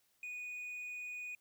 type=tone; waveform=triangle; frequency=2471 Hz; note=D#7; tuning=13 cents flat; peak=-40 dBFS; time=0.23-1.35 s; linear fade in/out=2 ms; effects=white hiss -75 dBFS RMS until 1.4 s